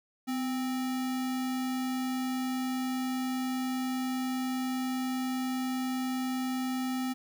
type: tone with sample-and-hold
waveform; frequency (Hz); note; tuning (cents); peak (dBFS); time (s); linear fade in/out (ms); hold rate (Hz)
sine; 255; C4; -44; -29; 0.27-7.14; 20; 1050
effects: none